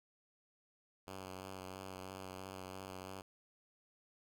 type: tone with vibrato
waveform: 5% pulse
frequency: 94.4 Hz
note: F#2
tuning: 35 cents sharp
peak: -35 dBFS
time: 1.07-3.22 s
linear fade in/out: 5 ms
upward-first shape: sine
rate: 3 Hz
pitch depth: 24 cents each way
effects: none